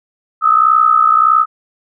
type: tone pair together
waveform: sine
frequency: 1243.4 / 1305 Hz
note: D#6 / E6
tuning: -2 / -18 cents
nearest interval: minor second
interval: 84 cents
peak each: -10 dBFS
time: 0.41-1.46 s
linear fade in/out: 50 ms
effects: none